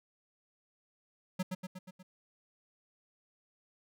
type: tone with echo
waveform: square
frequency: 184.5 Hz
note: F#3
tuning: 5 cents flat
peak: -31 dBFS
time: 1.39-1.43 s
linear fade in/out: 10 ms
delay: 120 ms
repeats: 5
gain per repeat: -4 dB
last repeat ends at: 2.03 s
effects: none